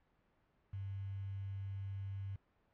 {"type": "tone with quantisation", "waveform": "sine", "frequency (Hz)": 98, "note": "G2", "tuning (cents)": 0, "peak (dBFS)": -40, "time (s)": [0.73, 2.36], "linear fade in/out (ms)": 5, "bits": 10, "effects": ["pink hiss -75 dBFS RMS until 2.73 s", "low-pass 2000 Hz 12 dB/octave"]}